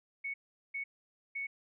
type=tone bursts at uneven times; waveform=sine; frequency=2217 Hz; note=C#7; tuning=in tune; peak=-35 dBFS; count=3; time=0.24-0.34 / 0.74-0.84 / 1.35-1.47 s; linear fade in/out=10 ms; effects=none